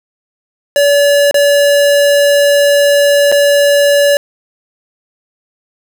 square tone with dropouts, 572 Hz, D5, 46 cents flat, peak -7 dBFS, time 0.76-4.17 s, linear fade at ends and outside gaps 1 ms, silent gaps 1.311-1.343 / 3.317-3.323 s, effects none

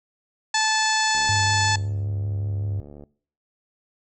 harmonic tone, 872 Hz, A5, 16 cents flat, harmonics 1 / 2 / 3 / 4 / 5 / 6 / 7 / 8 / 9, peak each -23 / -24 / -31 / -30 / -27 / -31 / -33 / -29 / -34 dBFS, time 0.54-1.76 s, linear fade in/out 5 ms
click train, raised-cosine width 2 ms, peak -29 dBFS, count 138, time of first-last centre 1.15-3.037 s, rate 72.6 Hz
sine tone with vibrato, 100 Hz, G2, 35 cents sharp, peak -23 dBFS, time 1.29-2.8 s, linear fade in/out 0 ms, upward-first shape triangle, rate 5.3 Hz, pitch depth 34 cents each way
effects noise-tail reverb RT60 0.5 s tail -22 dB re dry

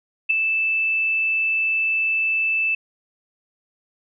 sine tone with ADSR envelope, 2637 Hz, E7, in tune, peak -12 dBFS, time 0.29-2.75 s, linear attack 16 ms, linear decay 6 ms, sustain -6 dB, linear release 5 ms, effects none

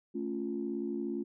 sine chord, A augmented, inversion none, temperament equal, 220 / 277.2 / 349.2 Hz, A3 / C#4 / E#4, 0 / 0 / 0 cents, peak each -37 / -37 / -36 dBFS, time 0.14-1.24 s, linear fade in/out 20 ms, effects tanh soft clip ceiling -23 dBFS

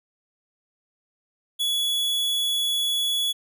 45% pulse tone, 3389 Hz, G#7, 34 cents sharp, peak -22 dBFS, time 1.59-3.33 s, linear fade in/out 20 ms, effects none

